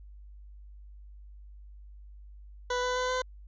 20% pulse tone with pitch steps, 495.1 / 499.7 / 504.3 / 509 Hz, B4 / B4 / B4 / C5, +4 / +20 / +36 / -48 cents, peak -23 dBFS, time 2.7-3.22 s, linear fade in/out 5 ms, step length 130 ms, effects added 50 Hz sine -46 dBFS peak until 3.47 s + resampled to 16000 Hz

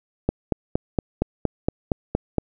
click train, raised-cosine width 2 ms, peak -6 dBFS, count 10, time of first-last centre 0.29-2.383 s, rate 4.3 Hz, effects none

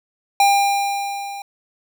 square tone with level ramp, 800 Hz, G5, 35 cents sharp, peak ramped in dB -11 to -30 dBFS, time 0.4-1.42 s, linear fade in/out 2 ms, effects none

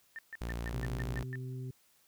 sine tone bursts, 1799 Hz, A6, 38 cents sharp, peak -40 dBFS, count 8, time 0.16-1.356 s, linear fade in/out 0 ms, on 27 ms, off 140 ms
sawtooth tone, 58.2 Hz, A#1, 2 cents flat, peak -32 dBFS, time 0.41-1.23 s, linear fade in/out 0 ms
harmonic tone, 128.3 Hz, C3, 34 cents flat, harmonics 1 / 2 / 3, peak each -38 / -49 / -50 dBFS, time 0.72-1.71 s, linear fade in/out 5 ms
effects white hiss -68 dBFS RMS until 2.07 s

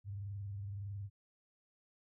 sine tone with frequency modulation, 100 Hz, G2, 35 cents sharp, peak -40 dBFS, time 0.04-1.1 s, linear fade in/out 50 ms, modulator 21.7 Hz, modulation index 0.24, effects none

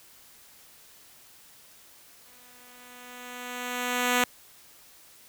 5% pulse tone with exponential growth, 246.9 Hz, B3, in tune, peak -9 dBFS, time 2.26-4.24 s, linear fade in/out 0 ms, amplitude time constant 430 ms, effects white hiss -54 dBFS RMS until 5.28 s

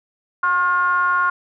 triangle ring-modulated tone, 171 Hz, F3, 36 cents flat, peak -10 dBFS, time 0.43-1.3 s, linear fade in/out 5 ms, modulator 1250 Hz, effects none

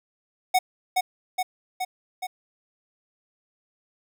square tone with echo, 740 Hz, F#5, in tune, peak -17 dBFS, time 0.54-0.59 s, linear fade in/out 10 ms, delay 420 ms, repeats 4, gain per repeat -3 dB, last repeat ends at 2.27 s, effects none

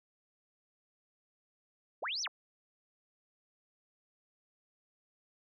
sine linear two-way sweep, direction up then down, 286.5 to 6150 to 359.9 Hz, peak -34 dBFS, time 2.02-2.28 s, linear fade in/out 10 ms, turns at 2.22 s, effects none

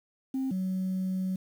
sine tone pair in turn, 264.7 / 187.17 Hz, C4 / F#3, +20 / +20 cents, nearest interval tritone, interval 600 cents, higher first, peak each -26 dBFS, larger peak neither, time 0.34-0.51 / 0.51-1.36 s, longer second, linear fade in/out 5 ms, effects tanh soft clip ceiling -25 dBFS + 9-bit

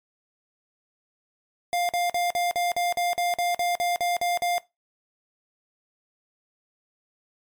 square tone bursts, 702 Hz, F5, 9 cents sharp, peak -23 dBFS, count 14, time 1.73-4.581 s, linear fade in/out 0 ms, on 160 ms, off 47 ms, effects noise-tail reverb RT60 0.2 s tail -19 dB re dry + MP3 96 kbps

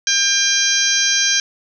harmonic tone with a mistuned harmonic, 800 Hz, G5, 35 cents sharp, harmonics 2 / 3 / 4 / 5 / 6 / 7 / 8, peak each -21 / -24 / -22 / -23 / -24 / -19 / -20 dBFS, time 0.07-1.4 s, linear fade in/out 2 ms, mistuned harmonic 8, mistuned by -46 cents, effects none

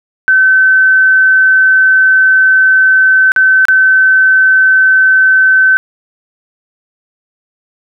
sine tone with dropouts, 1530 Hz, G6, 42 cents flat, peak -4 dBFS, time 0.28-5.77 s, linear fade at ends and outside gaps 0 ms, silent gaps 3.319-3.362 / 3.653-3.684 s, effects none

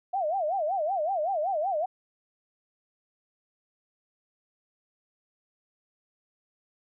sine tone with vibrato, 690 Hz, F5, 21 cents flat, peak -25 dBFS, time 0.13-1.86 s, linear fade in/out 10 ms, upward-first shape sine, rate 5.3 Hz, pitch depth 250 cents each way, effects none

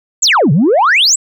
sine exponential two-way sweep, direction down then up, 8190 to 130 to 8190 Hz, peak -5 dBFS, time 0.22-1.16 s, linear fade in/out 10 ms, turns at 0.52 s, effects tanh soft clip ceiling -4 dBFS

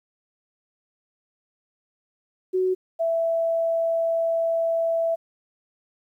sine tone pair in turn, 371.6 / 662.1 Hz, F#4 / E5, +7 / +7 cents, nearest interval minor seventh, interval 1000 cents, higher second, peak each -19 / -20 dBFS, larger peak first, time 2.53-2.75 / 2.99-5.16 s, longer second, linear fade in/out 20 ms, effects 10-bit

